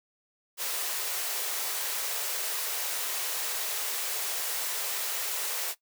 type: high-pass noise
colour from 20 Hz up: white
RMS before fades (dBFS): -32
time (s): 0.57-5.75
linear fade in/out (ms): 50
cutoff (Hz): 380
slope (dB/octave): 96
effects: noise-tail reverb RT60 0.1 s tail -17 dB re dry